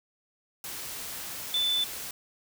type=tone in noise; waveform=sine; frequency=3510 Hz; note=A7; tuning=5 cents flat; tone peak=-24 dBFS; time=1.54-1.84 s; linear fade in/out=2 ms; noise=white; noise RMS=-38 dBFS; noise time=0.64-2.11 s; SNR=+11 dB; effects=none